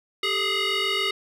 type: tone with frequency modulation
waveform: sine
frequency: 392 Hz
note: G4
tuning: in tune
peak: -19 dBFS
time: 0.23-1.11 s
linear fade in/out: 5 ms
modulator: 831 Hz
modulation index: 4.4
effects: tanh soft clip ceiling -21 dBFS + 9-bit